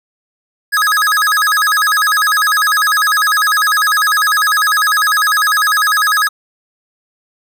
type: tone with vibrato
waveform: square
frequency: 1451 Hz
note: F#6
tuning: 34 cents flat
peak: -11 dBFS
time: 0.72-6.29 s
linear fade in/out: 20 ms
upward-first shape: square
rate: 10 Hz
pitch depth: 240 cents each way
effects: none